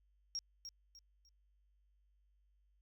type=tone with echo; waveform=triangle; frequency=5588 Hz; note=F8; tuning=in tune; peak=-34 dBFS; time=0.35-0.39 s; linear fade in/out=0 ms; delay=300 ms; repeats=3; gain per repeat=-10 dB; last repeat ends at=1.29 s; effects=tanh soft clip ceiling -36 dBFS + added 50 Hz sine -70 dBFS peak until 2.81 s